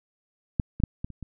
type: clicks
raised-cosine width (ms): 5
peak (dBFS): -10 / -19 / -7 / -18 / -29 / -25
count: 6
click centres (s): 0.598 / 0.801 / 0.837 / 1.045 / 1.103 / 1.227
effects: none